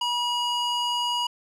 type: tone with band-pass filter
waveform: square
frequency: 965 Hz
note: B5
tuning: 40 cents flat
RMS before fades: -26 dBFS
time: 0.01-1.27 s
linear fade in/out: 5 ms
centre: 2800 Hz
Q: 1.1
effects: none